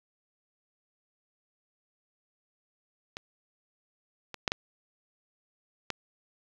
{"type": "clicks", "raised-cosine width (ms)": 0.2, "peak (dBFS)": [-20, -21, -8, -10, -13], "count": 5, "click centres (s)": [3.169, 4.343, 4.478, 4.519, 5.903], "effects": ["low-pass 6000 Hz 12 dB/octave", "7-bit"]}